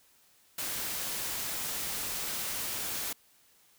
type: noise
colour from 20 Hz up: white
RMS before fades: -35 dBFS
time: 0.58-3.13 s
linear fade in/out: 5 ms
effects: white hiss -64 dBFS RMS until 3.78 s